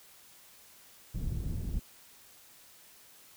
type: low-pass noise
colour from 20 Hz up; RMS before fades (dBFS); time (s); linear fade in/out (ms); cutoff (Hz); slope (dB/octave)
pink; -34; 1.14-1.8; 10; 150; 12
effects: white hiss -57 dBFS RMS until 3.36 s